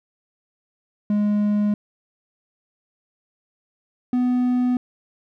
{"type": "tone pair in turn", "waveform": "triangle", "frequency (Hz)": [207.7, 248.7], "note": ["G#3", "B3"], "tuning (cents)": [0, 12], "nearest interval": "minor third", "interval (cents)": 312, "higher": "second", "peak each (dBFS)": -15, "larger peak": "neither", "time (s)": [[1.1, 1.74], [4.13, 4.77]], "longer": "neither", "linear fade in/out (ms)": 2, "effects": []}